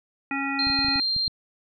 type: harmonic tone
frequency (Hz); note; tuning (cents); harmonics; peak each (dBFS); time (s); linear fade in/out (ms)
275.5; C#4; -11; 1 / 3 / 5 / 7 / 9; -29 / -33 / -33 / -32 / -31; 0.31-1; 2
type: tone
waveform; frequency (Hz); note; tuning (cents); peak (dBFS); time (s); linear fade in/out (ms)
sine; 4179; C8; -3; -22; 0.59-1.28; 2
type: clicks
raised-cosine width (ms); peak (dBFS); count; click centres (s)
5; -25; 8; 0.67 / 0.701 / 0.79 / 0.847 / 0.884 / 0.958 / 1.164 / 1.278
effects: none